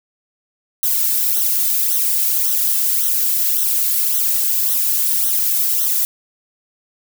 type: noise with flanger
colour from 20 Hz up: violet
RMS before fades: -17 dBFS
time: 0.83-6.05 s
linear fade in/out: 0 ms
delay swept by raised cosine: 0.41 to 2.11 ms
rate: 1.8 Hz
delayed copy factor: -1
effects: none